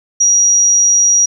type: tone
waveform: sine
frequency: 5750 Hz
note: F8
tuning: 50 cents sharp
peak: -7 dBFS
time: 0.2-1.26 s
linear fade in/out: 10 ms
effects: 8-bit